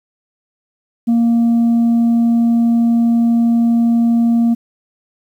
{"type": "tone", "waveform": "sine", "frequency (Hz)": 233.1, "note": "A#3", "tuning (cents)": 0, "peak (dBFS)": -7, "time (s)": [1.07, 4.55], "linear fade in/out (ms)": 20, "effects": ["tanh soft clip ceiling -9 dBFS", "8-bit"]}